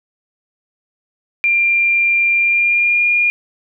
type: tone with pitch glide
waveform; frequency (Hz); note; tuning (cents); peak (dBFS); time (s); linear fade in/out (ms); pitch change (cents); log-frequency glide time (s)
sine; 2384 to 2420; D7 to D#7; +25 to -49; -11; 1.44-3.3; 0; +26; 2.35-3.05
effects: none